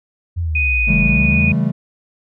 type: linear two-way sweep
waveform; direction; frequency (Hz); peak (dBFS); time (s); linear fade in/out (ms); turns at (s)
sine; down then up; 89.2 to 46.25 to 89.2; -17; 0.36-1.54; 20; 0.99
type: tone with pitch glide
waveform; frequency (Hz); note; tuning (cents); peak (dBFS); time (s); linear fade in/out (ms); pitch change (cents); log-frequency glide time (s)
sine; 2489 to 2472; D#7 to D#7; 0 to -12; -15; 0.55-1.52; 5; -12; 0.8-1
type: chord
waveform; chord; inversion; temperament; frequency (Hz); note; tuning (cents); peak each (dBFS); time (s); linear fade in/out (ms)
triangle; A dominant seventh; first; equal with one note detuned; 138.59 / 164.81 / 196 / 217.2; C#3 / E3 / G3 / A3; 0 / 0 / 0 / -22; -18; 0.87-1.72; 20
effects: none